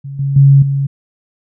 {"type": "tone with level steps", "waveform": "sine", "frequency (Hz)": 138.59, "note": "C#3", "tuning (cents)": 0, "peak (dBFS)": [-23, -13, -3, -12], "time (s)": [0.04, 0.87], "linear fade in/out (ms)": 10, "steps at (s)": [0.19, 0.36, 0.62], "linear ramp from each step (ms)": 5, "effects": []}